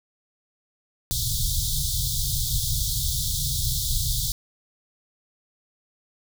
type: band-stop noise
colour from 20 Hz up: pink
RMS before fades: -25 dBFS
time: 1.11-4.32 s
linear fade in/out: 0 ms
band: 150 to 3400 Hz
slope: 96 dB/octave
effects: none